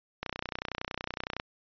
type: click train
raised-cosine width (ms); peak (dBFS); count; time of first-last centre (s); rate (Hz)
0.3; -17; 37; 0.23-1.399; 30.8
effects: resampled to 11025 Hz